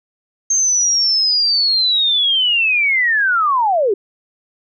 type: linear sweep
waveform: sine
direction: down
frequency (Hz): 6400 to 369.2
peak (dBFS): -12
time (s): 0.5-3.94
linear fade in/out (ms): 5
effects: none